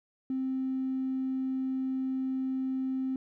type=tone with tanh clipping; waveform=triangle; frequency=262.5 Hz; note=C4; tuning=6 cents sharp; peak=-28 dBFS; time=0.3-3.16 s; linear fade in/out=2 ms; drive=1 dB; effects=none